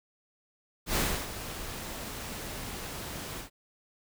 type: noise with ADSR envelope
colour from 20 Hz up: pink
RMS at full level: -27 dBFS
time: 0.86-3.5 s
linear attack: 92 ms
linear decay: 310 ms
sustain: -12 dB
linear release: 110 ms
effects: none